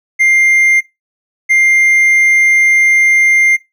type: tone pair in turn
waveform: triangle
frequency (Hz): 2100 / 2100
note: C7 / C7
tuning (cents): +6 / +6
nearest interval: unison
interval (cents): 0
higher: neither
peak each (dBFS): -5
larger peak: neither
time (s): 0.19-0.81 / 1.49-3.57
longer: second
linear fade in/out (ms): 20
effects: noise-tail reverb RT60 0.2 s tail -20 dB re dry